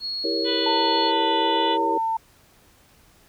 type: tone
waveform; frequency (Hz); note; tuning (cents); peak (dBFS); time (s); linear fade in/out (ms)
sine; 4324; C#8; -44; -26; 0-1.12; 50
type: chord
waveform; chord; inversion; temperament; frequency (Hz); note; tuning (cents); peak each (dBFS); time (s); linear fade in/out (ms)
sine; E diminished seventh; none; equal with one note detuned; 329.6 / 400.9 / 466.2 / 554.4; E4 / G4 / Bb4 / Db5; 0 / +39 / 0 / 0; -27 / -29 / -28 / -31; 0.24-1.98; 5
type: harmonic tone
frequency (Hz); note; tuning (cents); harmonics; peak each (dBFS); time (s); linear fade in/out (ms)
493.9; B4; 0; 1 / 2 / 3 / 4 / 5 / 6 / 7 / 8; -41 / -37 / -37 / -36 / -41 / -29 / -29 / -41; 0.44-1.78; 50
type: tone with vibrato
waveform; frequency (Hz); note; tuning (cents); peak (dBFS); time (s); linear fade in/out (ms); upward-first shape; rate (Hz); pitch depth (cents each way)
sine; 905; A5; +48; -21; 0.66-2.17; 5; sine; 1.2; 11
effects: pink hiss -56 dBFS RMS until 3.28 s